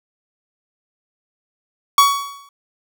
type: tone with exponential decay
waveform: 45% pulse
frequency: 1124 Hz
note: C#6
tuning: 24 cents sharp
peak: -6 dBFS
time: 1.98-2.49 s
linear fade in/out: 2 ms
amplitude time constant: 110 ms
effects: none